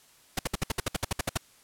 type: noise bursts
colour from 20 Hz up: pink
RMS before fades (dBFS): -27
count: 13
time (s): 0.37-1.375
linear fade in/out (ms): 5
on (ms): 21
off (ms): 61
effects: white hiss -59 dBFS RMS until 1.63 s + low-pass 12000 Hz 12 dB/octave